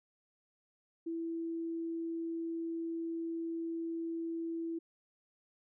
sine tone, 331.1 Hz, E4, 8 cents sharp, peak -35 dBFS, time 1.06-4.79 s, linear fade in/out 10 ms, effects none

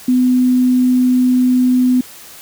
sine tone, 251.9 Hz, B3, 34 cents sharp, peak -9 dBFS, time 0.08-2.01 s, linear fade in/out 5 ms, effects white hiss -37 dBFS RMS until 2.41 s

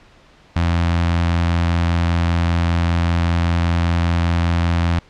sawtooth tone with notch filter, 85.1 Hz, F2, 44 cents flat, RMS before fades -17 dBFS, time 0.56-4.99 s, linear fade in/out 0 ms, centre 420 Hz, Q 1.2, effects pink hiss -49 dBFS RMS until 5.09 s + low-pass 4000 Hz 12 dB/octave

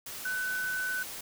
sine tone in noise, 1504 Hz, F#6, 28 cents sharp, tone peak -30 dBFS, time 0.25-1.03 s, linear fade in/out 5 ms, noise white, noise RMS -41 dBFS, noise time 0.06-1.21 s, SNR +8 dB, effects none

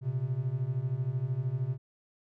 triangle beating tone pair, 120.4 / 133.4 Hz, B2 / C3, -44 / +34 cents, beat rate 13 Hz, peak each -31 / -29 dBFS, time 0.01-1.78 s, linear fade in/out 50 ms, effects none

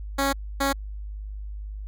10% pulse tone bursts at uneven times, 275.6 Hz, C#4, 10 cents flat, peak -13 dBFS, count 2, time 0.18-0.33 / 0.6-0.73 s, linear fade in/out 10 ms, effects added 51 Hz sine -32 dBFS peak until 1.87 s

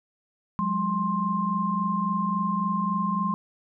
sine tone cluster, 180.3 / 203.9 / 1055 Hz, F#3 / G#3 / C6, -45 / -32 / +14 cents, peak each -29 / -28 / -26 dBFS, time 0.59-3.34 s, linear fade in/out 0 ms, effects none

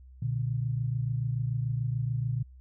sine tone pair together, 119.9 / 146.81 Hz, A#2 / D3, +49 / 0 cents, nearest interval major third, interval 351 cents, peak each -28 / -33 dBFS, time 0.22-2.43 s, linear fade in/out 5 ms, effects added 64 Hz sine -48 dBFS peak until 2.6 s

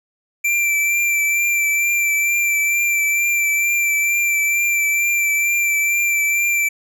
square tone with vibrato, 2349 Hz, D7, in tune, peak -16 dBFS, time 0.44-6.69 s, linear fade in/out 10 ms, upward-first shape triangle, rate 2.2 Hz, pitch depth 26 cents each way, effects none

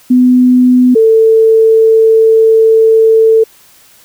sine tone pair in turn, 250.8 / 445.5 Hz, B3 / A4, +27 / +22 cents, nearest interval minor seventh, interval 995 cents, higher second, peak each -3 dBFS, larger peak neither, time 0.1-0.95 / 0.95-3.44 s, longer second, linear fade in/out 10 ms, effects white hiss -43 dBFS RMS until 4.04 s

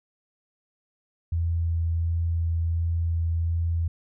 sine tone with vibrato, 83.5 Hz, E2, 23 cents sharp, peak -22 dBFS, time 1.32-3.88 s, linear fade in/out 5 ms, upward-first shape sine, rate 1.4 Hz, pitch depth 9 cents each way, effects none

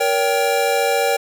square chord, G diminished, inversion first, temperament just, 470.4 / 564.5 / 784 Hz, Bb4 / Db5 / G5, +16 / +31 / 0 cents, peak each -21 dBFS, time 0-1.17 s, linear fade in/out 10 ms, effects none

